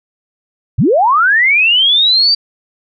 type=linear sweep; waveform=sine; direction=up; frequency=78.2 to 4699 Hz; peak=-7 dBFS; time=0.78-2.35 s; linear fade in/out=10 ms; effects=none